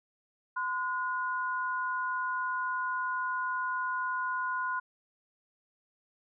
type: tone pair together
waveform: sine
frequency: 1023 / 1446.7 Hz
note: C6 / F#6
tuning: -39 / -39 cents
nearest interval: tritone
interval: 600 cents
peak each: -32 / -33 dBFS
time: 0.56-4.8 s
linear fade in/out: 10 ms
effects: none